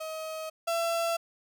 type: tone pair in turn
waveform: 35% pulse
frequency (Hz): 633 / 672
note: D#5 / E5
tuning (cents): +30 / +33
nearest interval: minor second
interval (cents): 103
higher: second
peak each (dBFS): -33 / -25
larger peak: second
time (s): 0-0.5 / 0.67-1.17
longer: neither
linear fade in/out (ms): 10
effects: none